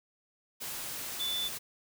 sine tone in noise, 3497 Hz, A7, 11 cents flat, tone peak -31 dBFS, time 1.19-1.49 s, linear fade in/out 20 ms, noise white, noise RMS -39 dBFS, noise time 0.6-1.59 s, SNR +5 dB, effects none

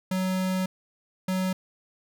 square tone pair in turn, 186.5 / 186.5 Hz, F#3 / F#3, +14 / +14 cents, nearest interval unison, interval 0 cents, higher neither, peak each -25 dBFS, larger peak neither, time 0.11-0.66 / 1.28-1.53 s, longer first, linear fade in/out 5 ms, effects none

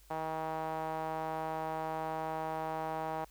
sawtooth tone with band-pass filter, 158.9 Hz, D#3, 37 cents sharp, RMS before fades -37 dBFS, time 0.1-3.25 s, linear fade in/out 10 ms, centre 820 Hz, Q 2.8, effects added 50 Hz sine -59 dBFS peak until 3.3 s + white hiss -64 dBFS RMS until 3.3 s

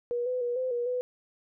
sine tone with pitch steps, 481.2 / 503 / 482.9 / 513 / 480.1 / 498.2 Hz, B4 / B4 / B4 / C5 / B4 / B4, -45 / +32 / -39 / -34 / -49 / +15 cents, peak -27 dBFS, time 0.11-1.01 s, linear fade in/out 0 ms, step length 150 ms, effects none

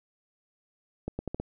accelerating click train, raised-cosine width 2 ms, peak -19 dBFS, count 5, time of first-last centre 1.08-1.4 s, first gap 110 ms, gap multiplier 0.79, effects none

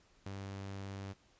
sawtooth tone with ADSR envelope, 98 Hz, G2, in tune, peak -36 dBFS, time 0.26-1.14 s, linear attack 5 ms, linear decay 22 ms, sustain -2 dB, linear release 25 ms, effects pink hiss -68 dBFS RMS until 1.39 s + resampled to 16000 Hz

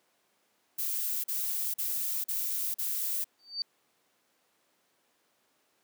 violet noise bursts, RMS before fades -32 dBFS, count 5, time 0.78-3.244 s, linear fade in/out 10 ms, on 460 ms, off 41 ms
sine tone with exponential growth, 4600 Hz, D8, 37 cents flat, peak -26 dBFS, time 3.39-3.62 s, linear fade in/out 1 ms, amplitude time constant 48 ms
effects pink hiss -71 dBFS RMS until 5.83 s + high-pass 300 Hz 12 dB/octave

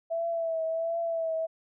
sine tone with vibrato, 659.3 Hz, E5, in tune, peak -27 dBFS, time 0.1-1.47 s, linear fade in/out 20 ms, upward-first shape triangle, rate 1.4 Hz, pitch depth 43 cents each way, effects none

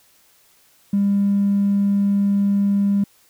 triangle tone with tanh clipping, 200.4 Hz, G3, 38 cents sharp, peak -14 dBFS, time 0.93-3.04 s, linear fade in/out 5 ms, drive 1 dB, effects white hiss -56 dBFS RMS until 3.29 s

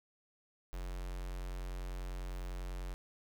square tone with notch filter, 45.03 Hz, F#1, 46 cents flat, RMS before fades -41 dBFS, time 0.73-2.94 s, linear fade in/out 0 ms, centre 180 Hz, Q 1.1, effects none

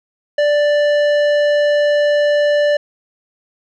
sine tone with tanh clipping, 587.3 Hz, D5, in tune, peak -13 dBFS, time 0.38-2.77 s, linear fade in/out 5 ms, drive 13 dB, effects none

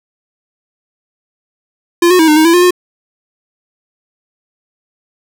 square tone with pitch steps, 344.8 / 364.3 / 320.8 / 304.2 / 314.1 / 334.7 / 354.7 / 359.4 Hz, F4 / F#4 / E4 / D#4 / D#4 / E4 / F4 / F4, -22 / -27 / -47 / -39 / +16 / +26 / +27 / +50 cents, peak -6 dBFS, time 2.02-2.708 s, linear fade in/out 5 ms, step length 86 ms, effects none

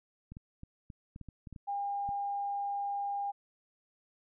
clicks, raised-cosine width 5 ms, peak -33 dBFS, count 11, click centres 0.32 / 0.369 / 0.634 / 0.902 / 1.161 / 1.213 / 1.287 / 1.472 / 1.527 / 1.562 / 2.09 s
sine tone, 805 Hz, G5, 46 cents sharp, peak -32 dBFS, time 1.67-3.32 s, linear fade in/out 20 ms
effects none

